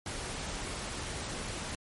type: noise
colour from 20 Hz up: pink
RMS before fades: -38 dBFS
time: 0.06-1.75 s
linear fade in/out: 2 ms
effects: MP3 48 kbps